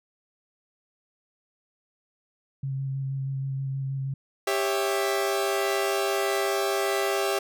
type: tone with vibrato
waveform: sine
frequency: 135.3 Hz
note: C#3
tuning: 42 cents flat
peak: -27 dBFS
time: 2.63-4.14 s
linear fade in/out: 5 ms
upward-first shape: square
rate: 6.3 Hz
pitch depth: 12 cents each way
type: chord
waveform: sawtooth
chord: C# diminished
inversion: second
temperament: equal with one note detuned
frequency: 395.9 / 554.4 / 659.3 Hz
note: G4 / C#5 / E5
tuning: +17 / 0 / 0 cents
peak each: -22 / -27 / -26 dBFS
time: 4.47-7.39 s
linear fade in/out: 5 ms
effects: none